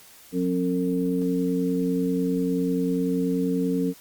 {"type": "tone cluster", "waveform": "sine", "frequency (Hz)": [179.7, 269.9, 452.7], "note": ["F3", "C#4", "A4"], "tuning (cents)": [50, -46, 49], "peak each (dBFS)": [-26, -24, -28], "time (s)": [0.32, 3.94], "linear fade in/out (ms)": 50, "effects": ["white hiss -50 dBFS RMS until 4 s", "Opus 48 kbps"]}